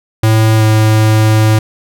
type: tone with pitch glide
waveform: square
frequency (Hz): 110.3 to 108.97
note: A2 to A2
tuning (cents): +5 to -16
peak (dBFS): -7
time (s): 0.23-1.59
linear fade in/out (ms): 5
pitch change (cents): -21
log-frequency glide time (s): 0.57-0.63
effects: none